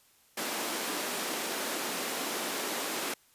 pink high-pass noise, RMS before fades -34 dBFS, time 0.37-3.14 s, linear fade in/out 5 ms, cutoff 250 Hz, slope 24 dB/octave, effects white hiss -64 dBFS RMS until 3.34 s + resampled to 32000 Hz

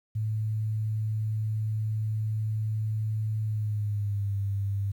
sine tone with pitch glide, 108.6 to 99.59 Hz, A2 to G2, -22 to +28 cents, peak -26 dBFS, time 0.15-4.92 s, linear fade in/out 10 ms, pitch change -150 cents, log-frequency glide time 3.42-4.34 s, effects 10-bit

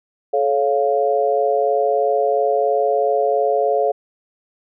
sine chord, A augmented, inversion none, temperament equal with one note detuned, 431.4 / 554.4 / 698.5 Hz, A4 / C#5 / E#5, -34 / 0 / 0 cents, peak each -19 dBFS, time 0.33-3.92 s, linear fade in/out 10 ms, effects none

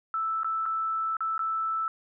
sine tone with dropouts, 1318.5 Hz, E6, in tune, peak -26 dBFS, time 0.14-1.88 s, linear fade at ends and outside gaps 1 ms, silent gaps 0.433-0.445 / 0.656-0.661 / 1.168-1.206 / 1.379-1.392 s, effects none

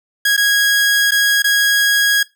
sawtooth tone with dropouts, 1649 Hz, G#6, 13 cents flat, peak -8 dBFS, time 0.25-2.23 s, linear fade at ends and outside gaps 5 ms, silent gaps 0.366-0.376 / 1.109-1.118 / 1.422-1.442 s, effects noise-tail reverb RT60 0.2 s tail -19 dB re dry

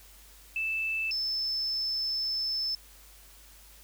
sine tone pair in turn, 2638 / 5262 Hz, E7 / E8, +1 / -4 cents, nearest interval octave, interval 1195 cents, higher second, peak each -28 / -28 dBFS, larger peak neither, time 0.56-1.11 / 1.11-2.75 s, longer second, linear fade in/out 2 ms, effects added 50 Hz sine -55 dBFS peak until 3.83 s + white hiss -55 dBFS RMS until 3.83 s

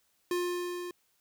square tone with level ramp, 354.1 Hz, F4, 24 cents sharp, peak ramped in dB -28 to -38 dBFS, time 0.31-0.91 s, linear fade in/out 2 ms, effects white hiss -72 dBFS RMS until 1.2 s

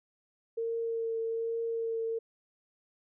sine tone with vibrato, 456.3 Hz, A#4, 37 cents flat, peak -30 dBFS, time 0.57-2.19 s, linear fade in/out 10 ms, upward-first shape triangle, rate 1.2 Hz, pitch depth 16 cents each way, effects none

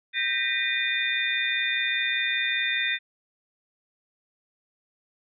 sine tone cluster, 1571 / 1850 / 1975 / 2443 / 3593 Hz, G6 / A#6 / B6 / D#7 / A7, +3 / -14 / 0 / -32 / +36 cents, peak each -34 / -29 / -30 / -29 / -29 dBFS, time 0.13-2.99 s, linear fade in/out 50 ms, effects none

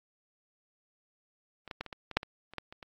clicks, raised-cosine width 0.3 ms, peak -28 / -22 / -19 / -26 / -24 / -25 / -8 / -24 / -30 / -19 / -30 / -29 dBFS, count 12, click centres 1.677 / 1.712 / 1.81 / 1.863 / 1.928 / 2.113 / 2.17 / 2.231 / 2.536 / 2.583 / 2.725 / 2.828 s, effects AAC 48 kbps

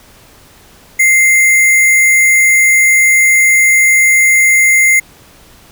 sine tone with sample-and-hold, 2093 Hz, C7, in tune, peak -5 dBFS, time 0.99-5 s, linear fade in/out 10 ms, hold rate 8820 Hz, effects pink hiss -42 dBFS RMS until 5.71 s

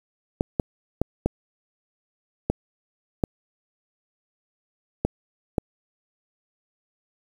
clicks, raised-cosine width 2 ms, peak -7 dBFS, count 8, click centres 0.409 / 0.598 / 1.016 / 1.26 / 2.5 / 3.238 / 5.05 / 5.582 s, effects 7-bit

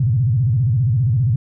sine tone with vibrato, 120 Hz, B2, 49 cents flat, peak -13 dBFS, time 0-1.36 s, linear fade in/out 5 ms, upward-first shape square, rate 15 Hz, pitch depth 210 cents each way, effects none

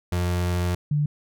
35% pulse / sine tone pair in turn, 88.6 / 147.96 Hz, F2 / D3, +25 / +13 cents, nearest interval major sixth, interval 888 cents, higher second, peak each -20 / -19 dBFS, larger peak second, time 0.12-0.75 / 0.91-1.06 s, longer first, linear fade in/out 5 ms, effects none

